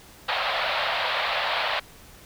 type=band-pass noise; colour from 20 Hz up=pink; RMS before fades=-26 dBFS; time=0.28-1.8 s; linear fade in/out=10 ms; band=560 to 4200 Hz; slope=48 dB/octave; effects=pink hiss -49 dBFS RMS until 2.25 s